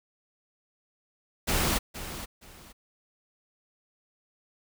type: noise with echo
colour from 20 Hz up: pink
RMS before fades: -26 dBFS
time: 1.47-1.79 s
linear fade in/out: 20 ms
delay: 470 ms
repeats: 2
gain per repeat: -12 dB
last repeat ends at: 2.73 s
effects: none